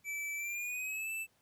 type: tone with pitch glide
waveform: square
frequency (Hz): 2314 to 2643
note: D7 to E7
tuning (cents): -26 to +4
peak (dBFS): -37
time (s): 0.04-1.27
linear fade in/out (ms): 50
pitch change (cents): +230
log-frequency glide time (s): 0.36-1.1
effects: pink hiss -72 dBFS RMS until 1.41 s + high-pass 80 Hz 12 dB/octave